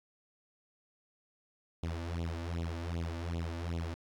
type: tone with flanger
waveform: sawtooth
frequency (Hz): 84.1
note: E2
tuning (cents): +35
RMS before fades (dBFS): -37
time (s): 1.83-3.94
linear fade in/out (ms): 0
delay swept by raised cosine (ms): 0.27 to 3.47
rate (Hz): 2.6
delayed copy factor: +1
effects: low-pass 6000 Hz 12 dB/octave + 11-bit